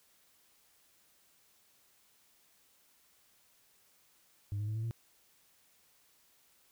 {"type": "tone with pitch steps", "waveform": "sine", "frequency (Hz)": [101.6, 104.76, 108.02, 111.37, 114.84], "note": ["G#2", "G#2", "A2", "A2", "A#2"], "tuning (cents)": [-38, 16, -31, 21, -25], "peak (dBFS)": -31, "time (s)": [4.52, 4.91], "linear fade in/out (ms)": 0, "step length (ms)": 78, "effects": ["tanh soft clip ceiling -32 dBFS", "white hiss -68 dBFS RMS until 6.71 s"]}